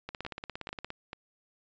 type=two click trains; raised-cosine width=0.3 ms; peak=-22 / -23 dBFS; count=15 / 3; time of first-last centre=0.09-0.904 / 0.25-1.131 s; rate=17.2 / 2.27 Hz; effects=resampled to 16000 Hz